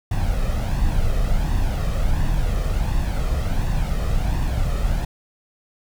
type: noise with flanger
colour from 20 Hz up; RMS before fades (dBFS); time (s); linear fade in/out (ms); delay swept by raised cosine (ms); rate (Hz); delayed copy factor
brown; -20; 0.11-5.05; 5; 1.1 to 1.63; 1.4; +0.55
effects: none